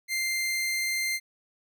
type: tone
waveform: sawtooth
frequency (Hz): 2093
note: C7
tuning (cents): 0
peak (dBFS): -23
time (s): 0.08-1.2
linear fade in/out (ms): 50
effects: none